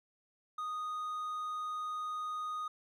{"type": "tone", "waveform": "triangle", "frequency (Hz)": 1240, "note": "D#6", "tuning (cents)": -6, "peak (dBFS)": -34, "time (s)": [0.58, 2.68], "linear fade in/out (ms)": 5, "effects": []}